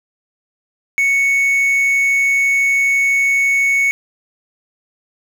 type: tone with quantisation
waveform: triangle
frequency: 2217 Hz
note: C#7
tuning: in tune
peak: -10 dBFS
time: 0.98-3.91 s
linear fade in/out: 0 ms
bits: 6
effects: none